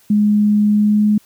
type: tone with pitch glide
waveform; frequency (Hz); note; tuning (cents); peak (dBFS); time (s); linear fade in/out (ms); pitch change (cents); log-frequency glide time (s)
sine; 208.8 to 210.3; G#3 to G#3; +10 to +22; -10; 0.1-1.18; 5; +12; 0.69-1.05
effects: white hiss -52 dBFS RMS until 1.25 s